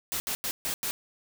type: noise bursts at uneven times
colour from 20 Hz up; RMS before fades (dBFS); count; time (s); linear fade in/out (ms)
white; -31; 5; 0.12-0.2 / 0.27-0.35 / 0.44-0.51 / 0.65-0.74 / 0.83-0.91; 0
effects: none